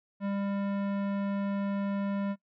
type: tone with tanh clipping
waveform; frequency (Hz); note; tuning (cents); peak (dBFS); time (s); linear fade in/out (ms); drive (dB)
sine; 199.3; G3; +29; -31; 0.2-2.36; 50; 18
effects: noise-tail reverb RT60 0.1 s tail -21 dB re dry